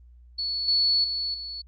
sine tone with level steps, 4418 Hz, C#8, 7 cents flat, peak -26 / -19 / -26 / -33 dBFS, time 0.38-1.62 s, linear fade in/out 10 ms, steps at 0.68 / 1.04 / 1.34 s, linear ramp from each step 2 ms, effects added 60 Hz sine -48 dBFS peak until 1.67 s + Opus 32 kbps

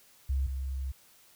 sine tone pair in turn, 67.2 / 66.66 Hz, C2 / C2, +47 / +33 cents, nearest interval unison, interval 14 cents, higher first, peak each -25 / -31 dBFS, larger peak first, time 0.29-0.47 / 0.47-0.92 s, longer second, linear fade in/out 10 ms, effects tanh soft clip ceiling -21 dBFS + white hiss -60 dBFS RMS until 1.35 s

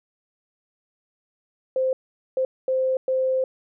sine tone bursts at uneven times, 521 Hz, C5, 7 cents flat, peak -19 dBFS, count 4, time 1.76-1.93 / 2.37-2.45 / 2.68-2.97 / 3.08-3.44 s, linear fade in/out 2 ms, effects none

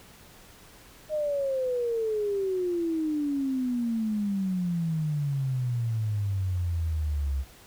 sine exponential sweep, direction down, 622.3 to 66.1 Hz, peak -25 dBFS, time 1.09-7.45 s, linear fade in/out 50 ms, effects pink hiss -52 dBFS RMS until 7.66 s

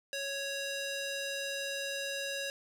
square tone with band-pass filter, 554.4 Hz, C#5, in tune, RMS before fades -37 dBFS, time 0.13-2.5 s, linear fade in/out 0 ms, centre 4100 Hz, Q 0.64, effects 9-bit

